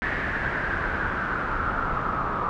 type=noise with low-pass filter sweep; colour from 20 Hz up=pink; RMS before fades=-27 dBFS; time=0.02-2.49 s; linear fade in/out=0 ms; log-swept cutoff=1800 to 1200 Hz; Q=6; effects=none